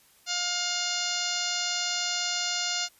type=harmonic tone; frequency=709 Hz; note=F5; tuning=26 cents sharp; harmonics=1 / 2 / 3 / 4 / 5 / 6 / 7 / 8 / 9 / 10; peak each=-39 / -36 / -38 / -35 / -36 / -34 / -35 / -37 / -38 / -37 dBFS; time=0.26-2.89 s; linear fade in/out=50 ms; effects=white hiss -60 dBFS RMS until 2.99 s + resampled to 32000 Hz